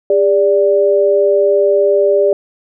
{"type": "tone pair together", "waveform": "sine", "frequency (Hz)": [404.3, 584.2], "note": ["G#4", "D5"], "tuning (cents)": [-46, -9], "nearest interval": "tritone", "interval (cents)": 637, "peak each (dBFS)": -11, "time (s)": [0.1, 2.33], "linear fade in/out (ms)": 2, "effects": []}